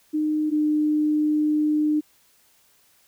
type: tone pair in turn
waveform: sine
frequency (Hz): 306 / 302.7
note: D#4 / D#4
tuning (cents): -29 / -48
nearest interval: unison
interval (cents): 19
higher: first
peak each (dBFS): -20 / -18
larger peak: second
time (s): 0.13-0.51 / 0.51-2.01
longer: second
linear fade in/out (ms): 20
effects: white hiss -60 dBFS RMS until 3.07 s